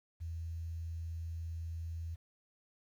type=tone with quantisation; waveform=sine; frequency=82.6 Hz; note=E2; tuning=4 cents sharp; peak=-38 dBFS; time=0.2-2.16 s; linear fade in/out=20 ms; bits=11; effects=none